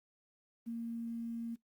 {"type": "tone with quantisation", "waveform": "sine", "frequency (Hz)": 231.5, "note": "A#3", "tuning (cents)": -12, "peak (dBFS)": -37, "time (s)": [0.66, 1.56], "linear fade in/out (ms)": 20, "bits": 11, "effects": ["noise-tail reverb RT60 0.1 s tail -17 dB re dry", "Opus 32 kbps"]}